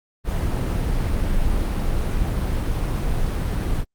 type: noise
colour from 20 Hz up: brown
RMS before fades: -21 dBFS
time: 0.24-3.85 s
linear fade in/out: 50 ms
effects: Opus 32 kbps